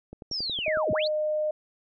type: click train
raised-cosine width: 2 ms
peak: -27 dBFS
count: 8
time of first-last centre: 0.13-0.772 s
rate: 10.9 Hz
type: linear two-way sweep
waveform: sine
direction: down then up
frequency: 5660 to 55 to 4648 Hz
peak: -28 dBFS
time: 0.31-1.08 s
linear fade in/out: 10 ms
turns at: 0.92 s
type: tone with pitch glide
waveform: sine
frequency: 622.3 to 610.9 Hz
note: D#5 to D#5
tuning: 0 to -32 cents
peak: -24 dBFS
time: 0.66-1.51 s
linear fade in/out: 5 ms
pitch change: -32 cents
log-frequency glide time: 0.87-1.13 s
effects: none